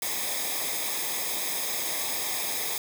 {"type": "noise with comb filter", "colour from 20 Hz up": "white", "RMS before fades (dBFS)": -30, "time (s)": [0.02, 2.78], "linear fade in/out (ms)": 2, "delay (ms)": 0.69, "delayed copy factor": -0.75, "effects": []}